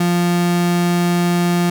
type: tone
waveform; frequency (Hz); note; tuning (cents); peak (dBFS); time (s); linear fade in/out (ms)
35% pulse; 174.61; F3; 0; -12; 0-1.7; 5
effects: none